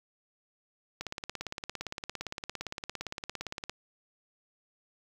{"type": "click train", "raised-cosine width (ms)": 0.2, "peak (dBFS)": -19, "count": 48, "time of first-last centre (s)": [1.01, 3.696], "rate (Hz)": 17.5, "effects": ["8-bit"]}